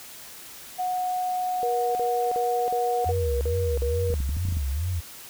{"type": "tone", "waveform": "sine", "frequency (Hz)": 732, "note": "F#5", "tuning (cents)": -19, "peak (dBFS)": -24, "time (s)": [0.78, 3.12], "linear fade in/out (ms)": 20}
{"type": "tone bursts", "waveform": "sine", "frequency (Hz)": 477.8, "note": "A#4", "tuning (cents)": 43, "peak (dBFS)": -25, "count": 7, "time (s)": [1.63, 4.14], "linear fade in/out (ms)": 0, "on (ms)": 320, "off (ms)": 45}
{"type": "tone with vibrato", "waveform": "sine", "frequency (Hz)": 78.1, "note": "D#2", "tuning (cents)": 7, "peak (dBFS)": -24, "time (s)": [3.05, 5.01], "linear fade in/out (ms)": 20, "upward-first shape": "sine", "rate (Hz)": 2.3, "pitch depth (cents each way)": 280}
{"type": "clicks", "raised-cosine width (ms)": 5, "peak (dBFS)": -22, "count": 9, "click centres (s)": [4.103, 4.14, 4.204, 4.292, 4.368, 4.453, 4.487, 4.524, 4.57]}
{"effects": ["white hiss -43 dBFS RMS until 5.29 s"]}